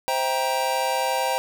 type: chord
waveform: square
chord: C dominant seventh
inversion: none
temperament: just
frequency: 523.3 / 654.1 / 784.9 / 941.9 Hz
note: C5 / E5 / G5 / Bb5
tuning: 0 / -14 / +2 / +18 cents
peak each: -28 / -32 / -27 / -27 dBFS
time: 0.08-1.38 s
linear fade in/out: 0 ms
effects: none